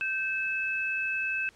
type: tone pair together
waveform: sine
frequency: 1552 / 2603 Hz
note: G6 / E7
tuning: -18 / -22 cents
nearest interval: major sixth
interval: 896 cents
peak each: -32 / -29 dBFS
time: 0.01-1.49 s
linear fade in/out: 0 ms
effects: pink hiss -59 dBFS RMS until 1.55 s + low-pass 8000 Hz 12 dB/octave